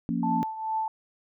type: chord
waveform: sine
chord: Bb minor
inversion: second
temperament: equal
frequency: 174.61 / 233.1 / 277.2 Hz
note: F3 / Bb3 / Db4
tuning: 0 / 0 / 0 cents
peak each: -30 / -28 / -31 dBFS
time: 0.09-0.43 s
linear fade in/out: 0 ms
type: tone with tremolo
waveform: sine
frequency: 880 Hz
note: A5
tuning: in tune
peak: -24 dBFS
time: 0.23-0.88 s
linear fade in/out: 2 ms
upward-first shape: triangle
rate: 2.3 Hz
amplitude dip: 75%
effects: none